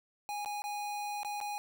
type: tone with dropouts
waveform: square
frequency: 825 Hz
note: G#5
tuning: 12 cents flat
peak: -36 dBFS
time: 0.29-1.58 s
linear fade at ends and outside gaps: 0 ms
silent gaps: 0.448-0.459 / 0.62-0.64 / 1.232-1.248 / 1.403-1.412 s
effects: 13-bit